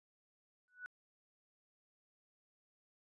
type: tone with exponential growth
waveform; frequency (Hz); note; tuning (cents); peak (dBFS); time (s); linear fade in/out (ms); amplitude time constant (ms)
sine; 1480; F#6; 0; -40; 0.68-0.86; 0; 38
effects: resampled to 24000 Hz